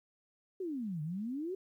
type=exponential two-way sweep; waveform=sine; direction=down then up; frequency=393.7 to 146.83 to 393.7 Hz; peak=-35 dBFS; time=0.6-1.55 s; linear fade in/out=5 ms; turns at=1.02 s; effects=12-bit